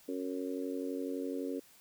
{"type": "harmonic tone", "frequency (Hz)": 91.9, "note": "F#2", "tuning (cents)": -11, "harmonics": [3, 4, 5, 6], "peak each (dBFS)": [-37, -42, -40, -46], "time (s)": [0.08, 1.6], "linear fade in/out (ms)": 10, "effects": ["white hiss -61 dBFS RMS until 1.8 s"]}